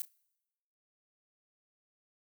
violet noise with echo, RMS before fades -36 dBFS, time 0-0.02 s, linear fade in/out 0 ms, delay 31 ms, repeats 2, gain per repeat -14 dB, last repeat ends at 0.082 s, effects noise-tail reverb RT60 1.0 s tail -23 dB re dry

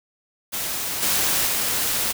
white noise with level steps, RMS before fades -27 / -21 / -23 dBFS, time 0.52-2.13 s, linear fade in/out 20 ms, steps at 1.02 / 1.46 s, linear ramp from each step 10 ms, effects none

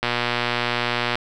click train, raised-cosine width 0.3 ms, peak -5 dBFS, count 136, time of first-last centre 0.03-1.155 s, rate 120 Hz, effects none

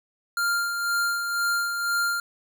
square tone with tremolo, 1396.9 Hz, F6, in tune, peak -22 dBFS, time 0.37-2.2 s, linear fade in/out 2 ms, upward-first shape sine, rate 2 Hz, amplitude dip 45%, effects none

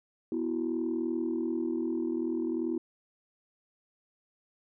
sine chord, B suspended fourth, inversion none, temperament equal, 246.9 / 329.6 / 370 Hz, B3 / E4 / F#4, 0 / 0 / 0 cents, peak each -33 / -30 / -35 dBFS, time 0.32-2.78 s, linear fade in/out 2 ms, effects tanh soft clip ceiling -22 dBFS

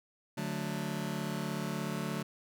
sawtooth chord, D major, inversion none, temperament just, 146.83 / 183.54 / 220.2 Hz, D3 / F#3 / A3, 0 / -14 / +2 cents, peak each -34 dBFS, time 0.37-2.23 s, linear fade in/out 10 ms, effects none

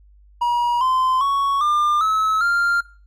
triangle tone with pitch steps, 958 / 1032.7 / 1113.2 / 1200.1 / 1293.6 / 1394.5 Hz, A#5 / C6 / C#6 / D6 / E6 / F6, +47 / -23 / +7 / +37 / -33 / -3 cents, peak -14 dBFS, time 0.41-2.81 s, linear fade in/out 10 ms, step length 400 ms, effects noise-tail reverb RT60 0.4 s tail -20 dB re dry + added 50 Hz sine -47 dBFS peak until 3.06 s

